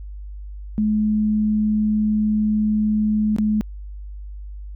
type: tone with dropouts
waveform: sine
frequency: 213.3 Hz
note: G#3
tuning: 46 cents sharp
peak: -16 dBFS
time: 0.78-3.61 s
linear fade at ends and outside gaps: 0 ms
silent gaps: 3.363-3.385 s
effects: added 50 Hz sine -31 dBFS peak until 4.75 s